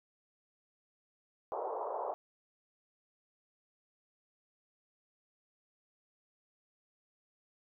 white band-pass noise, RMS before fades -38 dBFS, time 1.52-2.14 s, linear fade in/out 0 ms, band 410 to 1000 Hz, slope 48 dB/octave, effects none

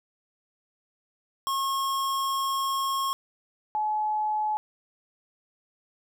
square / sine tone pair in turn, 1085 / 853.3 Hz, C#6 / G#5, -37 / +47 cents, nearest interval major third, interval 416 cents, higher first, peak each -26 / -24 dBFS, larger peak second, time 1.47-3.13 / 3.75-4.57 s, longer first, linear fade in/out 0 ms, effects none

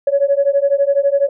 sine beating tone pair, 554.4 / 566.4 Hz, C#5 / C#5, 0 / +37 cents, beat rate 12 Hz, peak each -14 dBFS, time 0.07-1.29 s, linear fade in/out 5 ms, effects tanh soft clip ceiling -4 dBFS

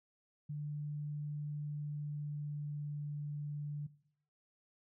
sine tone with pitch glide, 147.9 to 146.88 Hz, D3 to D3, +13 to +1 cents, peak -38 dBFS, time 0.49-3.87 s, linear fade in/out 10 ms, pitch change -12 cents, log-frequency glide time 1.52-2.97 s, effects noise-tail reverb RT60 0.7 s tail -19 dB re dry

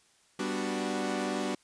sawtooth chord, G major seventh, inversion none, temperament equal, 196 / 246.9 / 293.7 / 370 Hz, G3 / B3 / D4 / F#4, 0 / 0 / 0 / 0 cents, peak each -32 dBFS, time 0.39-1.55 s, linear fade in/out 5 ms, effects white hiss -65 dBFS RMS until 1.63 s + resampled to 22050 Hz

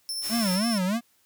sawtooth tone with tremolo, 5350 Hz, E8, 25 cents sharp, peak -26 dBFS, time 0.09-0.78 s, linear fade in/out 0 ms, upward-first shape sine, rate 13 Hz, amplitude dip 25%
white noise, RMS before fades -36 dBFS, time 0.21-0.59 s, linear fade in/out 50 ms
square tone with vibrato, 206.8 Hz, G#3, 7 cents flat, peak -24 dBFS, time 0.29-1.01 s, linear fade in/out 50 ms, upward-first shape sine, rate 3.2 Hz, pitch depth 230 cents each way
effects white hiss -65 dBFS RMS until 1.25 s

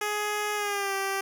10% pulse tone with pitch glide, 418.4 to 390.4 Hz, G#4 to G4, +13 to -7 cents, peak -19 dBFS, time 0.01-1.21 s, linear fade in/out 5 ms, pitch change -120 cents, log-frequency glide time 0.55-0.94 s, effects none

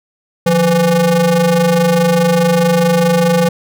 square ring-modulated tone, 164.81 Hz, E3, in tune, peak -7 dBFS, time 0.46-3.49 s, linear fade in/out 5 ms, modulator 342 Hz, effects none

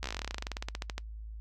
slowing click train, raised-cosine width 0.2 ms, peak -18 dBFS, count 26, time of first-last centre 0.03-0.98 s, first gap 13 ms, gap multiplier 1.08, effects noise-tail reverb RT60 0.1 s tail -23 dB re dry + added 54 Hz sine -40 dBFS peak until 1.4 s

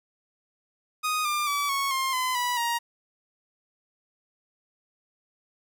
sawtooth tone with pitch steps, 1244.5 / 1195.9 / 1149.1 / 1104.2 / 1061.1 / 1019.6 / 979.8 / 941.5 Hz, D#6 / D6 / D6 / C#6 / C6 / C6 / B5 / A#5, 0 / +31 / -38 / -7 / +24 / -45 / -14 / +17 cents, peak -21 dBFS, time 1.03-2.79 s, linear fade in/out 20 ms, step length 220 ms, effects none

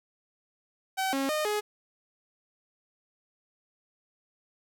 sawtooth tone with pitch steps, 764 / 272.1 / 612 / 419.5 Hz, G5 / C#4 / D#5 / G#4, -45 / -32 / -29 / +17 cents, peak -23 dBFS, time 0.97-1.61 s, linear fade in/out 20 ms, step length 160 ms, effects none

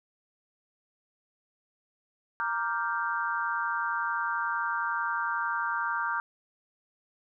sine chord, G minor seventh, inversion first, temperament equal, 932.3 / 1174.7 / 1396.9 / 1568 Hz, Bb5 / D6 / F6 / G6, 0 / 0 / 0 / 0 cents, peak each -33 dBFS, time 2.4-6.2 s, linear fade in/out 0 ms, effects none

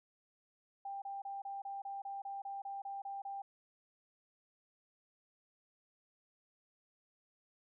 sine tone bursts, 792 Hz, G5, 18 cents sharp, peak -40 dBFS, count 13, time 0.85-3.42 s, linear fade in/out 5 ms, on 170 ms, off 30 ms, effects none

